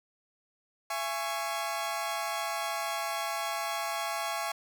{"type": "chord", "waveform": "sawtooth", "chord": "C# minor", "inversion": "first", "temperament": "equal with one note detuned", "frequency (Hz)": [675.1, 830.6, 1108.7], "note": ["E5", "G#5", "C#6"], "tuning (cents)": [41, 0, 0], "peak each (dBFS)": -32, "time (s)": [0.9, 4.52], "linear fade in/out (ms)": 5, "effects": []}